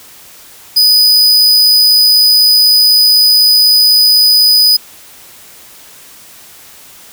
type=tone; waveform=45% pulse; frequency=4978 Hz; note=D#8; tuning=in tune; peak=-4 dBFS; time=0.76-4.77 s; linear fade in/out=10 ms; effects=white hiss -37 dBFS RMS until 7.12 s

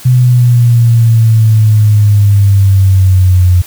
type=exponential sweep; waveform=sine; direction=down; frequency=126.9 to 89 Hz; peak=-3 dBFS; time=0.05-3.62 s; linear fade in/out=10 ms; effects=white hiss -32 dBFS RMS until 3.66 s

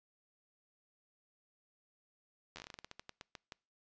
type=slowing click train; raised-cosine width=0.2 ms; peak=-29 dBFS; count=17; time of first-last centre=2.56-3.522 s; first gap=11 ms; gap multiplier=1.2; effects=noise-tail reverb RT60 0.4 s tail -26 dB re dry + resampled to 16000 Hz

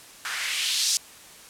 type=noise with band-pass filter sweep; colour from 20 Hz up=blue; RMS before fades=-26 dBFS; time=0.25-0.97 s; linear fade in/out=0 ms; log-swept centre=1400 to 5600 Hz; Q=2; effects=white hiss -47 dBFS RMS until 1.49 s + low-pass 11000 Hz 12 dB/octave

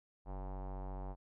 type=tone with low-pass filter; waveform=square; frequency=47.3 Hz; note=F#1; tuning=39 cents sharp; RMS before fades=-43 dBFS; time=0.25-1.16 s; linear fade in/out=50 ms; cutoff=850 Hz; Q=3.4; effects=none

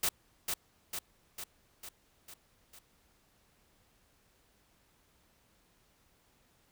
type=noise with echo; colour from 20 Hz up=white; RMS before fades=-30 dBFS; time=0.03-0.09 s; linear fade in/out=5 ms; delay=450 ms; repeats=6; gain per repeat=-4 dB; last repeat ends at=2.79 s; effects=pink hiss -69 dBFS RMS until 6.71 s

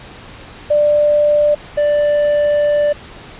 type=tone pair in turn; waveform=sine / triangle; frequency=592 / 588.3 Hz; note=D5 / D5; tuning=+14 / +3 cents; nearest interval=unison; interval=11 cents; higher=first; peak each=-9 dBFS; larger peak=neither; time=0.7-1.55 / 1.77-2.93 s; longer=second; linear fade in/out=10 ms; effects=pink hiss -36 dBFS RMS until 3.39 s + resampled to 8000 Hz

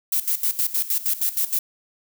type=noise with tremolo; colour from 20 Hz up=violet; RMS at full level=-21 dBFS; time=0.12-1.59 s; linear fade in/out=5 ms; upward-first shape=square; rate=6.4 Hz; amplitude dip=80%; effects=none

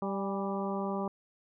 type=harmonic tone with a mistuned harmonic; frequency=196 Hz; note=G3; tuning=in tune; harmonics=1 / 2 / 3 / 4 / 5 / 6; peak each=-34 / -37 / -39 / -40 / -41 / -42 dBFS; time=0.02-1.08 s; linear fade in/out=2 ms; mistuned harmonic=4; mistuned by=+39 cents; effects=none

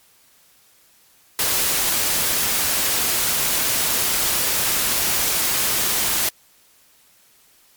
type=noise; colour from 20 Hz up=white; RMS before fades=-20 dBFS; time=1.39-6.29 s; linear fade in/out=2 ms; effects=white hiss -55 dBFS RMS until 7.76 s + MP3 96 kbps

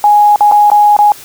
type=tone with dropouts; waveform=sine; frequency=830.6 Hz; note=G#5; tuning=in tune; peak=-3 dBFS; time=0.04-1.12 s; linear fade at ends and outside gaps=1 ms; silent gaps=0.36-0.407 / 0.514-0.521 / 0.701-0.716 / 0.966-0.989 s; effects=white hiss -33 dBFS RMS until 1.24 s

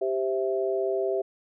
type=chord; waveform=sine; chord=C major; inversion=second; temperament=equal; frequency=392 / 523.3 / 659.3 Hz; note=G4 / C5 / E5; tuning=0 / 0 / 0 cents; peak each=-26 / -32 / -29 dBFS; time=0.01-1.22 s; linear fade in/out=10 ms; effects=none

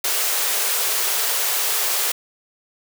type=high-pass noise; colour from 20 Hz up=white; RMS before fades=-21 dBFS; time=0.04-2.12 s; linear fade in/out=5 ms; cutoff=370 Hz; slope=96 dB/octave; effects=none

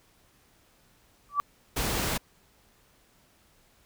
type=tone with exponential growth; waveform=sine; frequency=1156 Hz; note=D6; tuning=28 cents flat; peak=-18 dBFS; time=1.29-1.4 s; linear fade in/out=0 ms; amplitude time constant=23 ms
type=noise; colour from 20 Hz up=pink; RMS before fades=-29 dBFS; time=1.76-2.18 s; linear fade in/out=10 ms
effects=pink hiss -63 dBFS RMS until 3.85 s

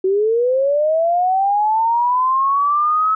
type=linear sweep; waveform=sine; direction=up; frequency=370 to 1296 Hz; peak=-13 dBFS; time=0.04-3.15 s; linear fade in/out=5 ms; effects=none

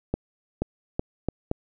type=accelerating click train; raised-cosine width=2 ms; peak=-11 dBFS; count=5; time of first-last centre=0.14-1.514 s; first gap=480 ms; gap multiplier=0.78; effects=none

